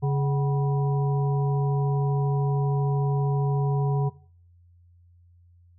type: harmonic tone with a mistuned harmonic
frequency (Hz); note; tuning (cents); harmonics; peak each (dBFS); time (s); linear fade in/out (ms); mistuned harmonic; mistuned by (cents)
139.5; C#3; +11; 1 / 3 / 5 / 7; -21 / -31 / -35 / -38; 0.02-4.1; 20; 5; +120
effects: noise-tail reverb RT60 0.5 s tail -20 dB re dry + added 87 Hz sine -53 dBFS peak until 5.78 s